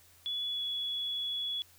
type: tone with pitch glide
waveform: sine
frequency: 3410 to 3383 Hz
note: G#7 to G#7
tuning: +45 to +31 cents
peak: -32 dBFS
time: 0.26-1.62 s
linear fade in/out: 0 ms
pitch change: -14 cents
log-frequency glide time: 0.48-0.62 s
effects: added 87 Hz sine -66 dBFS peak until 1.78 s + white hiss -61 dBFS RMS until 1.78 s